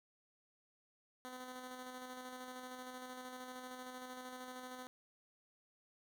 10% pulse tone with tremolo, 253.5 Hz, B3, 45 cents sharp, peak -38 dBFS, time 1.25-4.87 s, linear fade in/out 0 ms, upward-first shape square, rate 13 Hz, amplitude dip 30%, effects none

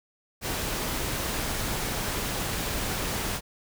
pink noise, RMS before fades -30 dBFS, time 0.41-3.41 s, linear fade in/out 50 ms, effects none

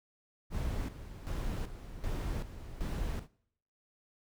brown noise with tremolo, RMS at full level -35 dBFS, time 0.5-3.28 s, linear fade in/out 50 ms, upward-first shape square, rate 1.3 Hz, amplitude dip 70%, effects noise-tail reverb RT60 0.7 s tail -23 dB re dry

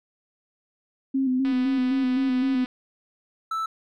sine tone with vibrato, 261.6 Hz, C4, in tune, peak -20 dBFS, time 1.14-2.65 s, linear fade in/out 10 ms, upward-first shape square, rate 3.9 Hz, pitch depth 42 cents each way
click train, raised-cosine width 0.3 ms, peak -24 dBFS, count 302, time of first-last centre 1.45-2.659 s, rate 249 Hz
triangle tone, 1318.5 Hz, E6, in tune, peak -23 dBFS, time 3.51-3.66 s, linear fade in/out 5 ms
effects none

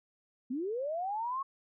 sine linear sweep, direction up, 234.7 to 1108.7 Hz, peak -32 dBFS, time 0.5-1.43 s, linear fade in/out 10 ms, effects none

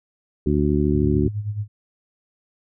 harmonic tone, 73.42 Hz, D2, in tune, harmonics 1 / 2 / 3 / 4 / 5, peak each -23 / -23 / -23 / -23 / -23 dBFS, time 0.46-1.28 s, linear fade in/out 5 ms
sine tone with tremolo, 104.5 Hz, G#2, 11 cents sharp, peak -21 dBFS, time 0.92-1.68 s, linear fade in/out 50 ms, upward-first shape sine, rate 9.2 Hz, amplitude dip 70%
effects none

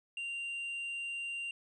triangle tone, 2775 Hz, F7, 12 cents flat, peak -35 dBFS, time 0.17-1.51 s, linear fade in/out 2 ms, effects resampled to 22050 Hz

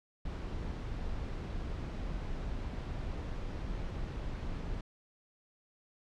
brown noise, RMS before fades -38 dBFS, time 0.25-4.81 s, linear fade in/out 5 ms, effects low-pass 5000 Hz 12 dB/octave

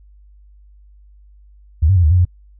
sine tone with pitch steps, 76.6 / 96.5 / 88.3 / 76 / 90.7 / 88.7 Hz, D#2 / G2 / F2 / D#2 / F#2 / F2, -27 / -27 / +20 / -40 / -34 / +27 cents, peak -9 dBFS, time 1.82-2.252 s, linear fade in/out 10 ms, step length 72 ms, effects noise-tail reverb RT60 0.1 s tail -24 dB re dry + added 50 Hz sine -43 dBFS peak until 2.59 s

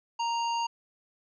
square tone, 932.3 Hz, A#5, in tune, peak -28 dBFS, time 0.19-0.67 s, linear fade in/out 10 ms, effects resampled to 16000 Hz

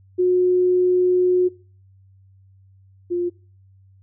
sine tone pair in turn, 362.8 / 351.3 Hz, F#4 / F4, -34 / +10 cents, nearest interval minor second, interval 56 cents, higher first, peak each -14 / -19 dBFS, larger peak first, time 0.18-1.49 / 3.1-3.3 s, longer first, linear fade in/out 20 ms, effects noise-tail reverb RT60 0.4 s tail -22 dB re dry + added 96 Hz sine -49 dBFS peak until 4.02 s

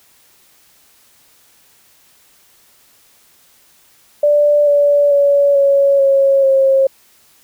sine tone with pitch steps, 587 / 576.9 / 567 / 557.3 / 547.7 / 538.3 Hz, D5 / D5 / C#5 / C#5 / C#5 / C5, -1 / -31 / +39 / +9 / -21 / +49 cents, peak -8 dBFS, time 4.23-6.87 s, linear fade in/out 5 ms, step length 440 ms, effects white hiss -51 dBFS RMS until 7.43 s

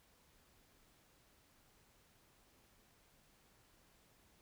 silence, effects pink hiss -70 dBFS RMS until 4.41 s

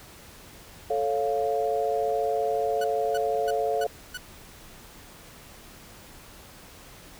sine chord, A augmented, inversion none, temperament equal, 440 / 554.4 / 698.5 Hz, A4 / C#5 / E#5, 0 / 0 / 0 cents, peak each -27 / -29 / -27 dBFS, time 0.9-3.87 s, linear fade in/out 5 ms
sawtooth tone bursts, 1480 Hz, F#6, in tune, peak -29 dBFS, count 5, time 2.81-4.175 s, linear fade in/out 5 ms, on 33 ms, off 300 ms
effects pink hiss -48 dBFS RMS until 7.19 s

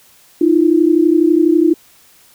sine tone pair together, 311.1 / 343.2 Hz, D#4 / F4, 0 / -30 cents, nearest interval major second, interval 170 cents, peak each -11 dBFS, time 0.41-1.74 s, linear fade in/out 5 ms, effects white hiss -48 dBFS RMS until 2.34 s

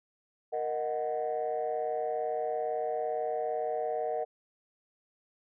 sine chord, D# minor, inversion second, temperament equal, 466.2 / 622.3 / 740 Hz, A#4 / D#5 / F#5, 0 / 0 / 0 cents, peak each -33 dBFS, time 0.52-4.25 s, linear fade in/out 20 ms, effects tanh soft clip ceiling -23 dBFS

